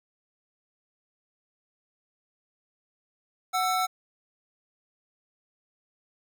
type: tone pair together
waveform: square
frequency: 740 / 1330.8 Hz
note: F#5 / E6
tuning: 0 / +16 cents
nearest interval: minor seventh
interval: 1016 cents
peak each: -27 / -28 dBFS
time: 3.53-3.87 s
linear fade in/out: 20 ms
effects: none